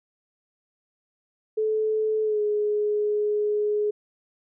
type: tone with pitch glide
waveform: sine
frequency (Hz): 433.9 to 418.9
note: A4 to G#4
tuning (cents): -24 to +15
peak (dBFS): -21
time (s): 1.57-3.91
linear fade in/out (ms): 10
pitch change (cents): -61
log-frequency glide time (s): 2.23-2.41
effects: none